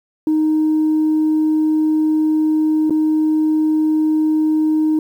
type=tone with dropouts; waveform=sine; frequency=310.7 Hz; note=D#4; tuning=2 cents flat; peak=-11 dBFS; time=0.27-4.99 s; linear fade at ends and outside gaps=2 ms; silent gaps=2.897-2.906 s; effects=tanh soft clip ceiling -10 dBFS + 8-bit